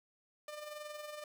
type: tone with amplitude modulation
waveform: sawtooth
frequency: 599 Hz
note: D5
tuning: 34 cents sharp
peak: -38 dBFS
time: 0.48-1.24 s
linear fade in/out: 2 ms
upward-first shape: sine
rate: 21.6 Hz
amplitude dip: 50%
effects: none